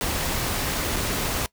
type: noise with dropouts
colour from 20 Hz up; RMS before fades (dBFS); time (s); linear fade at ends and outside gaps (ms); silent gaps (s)
pink; -26; 0.01-1.46; 0; 0.96-0.964
effects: noise-tail reverb RT60 0.1 s tail -21 dB re dry